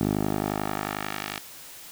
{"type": "tone with band-pass filter sweep", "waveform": "10% pulse", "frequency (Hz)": 51.2, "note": "G#1", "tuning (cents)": -24, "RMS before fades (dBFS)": -29, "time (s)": [0.01, 1.39], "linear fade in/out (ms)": 0, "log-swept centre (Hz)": [280, 3200], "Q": 0.78, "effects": ["white hiss -44 dBFS RMS until 1.91 s"]}